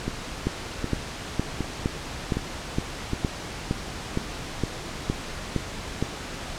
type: two click trains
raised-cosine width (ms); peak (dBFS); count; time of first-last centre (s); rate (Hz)
3; -10 / -13; 13 / 5; 0.47-6.026 / 0.08-3.133; 2.16 / 1.31
effects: pink hiss -35 dBFS RMS until 6.58 s + low-pass 7000 Hz 12 dB/octave